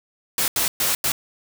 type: noise bursts at uneven times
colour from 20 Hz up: white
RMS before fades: -21 dBFS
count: 4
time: 0.38-0.48 / 0.56-0.68 / 0.8-0.95 / 1.04-1.12 s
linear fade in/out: 2 ms
effects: none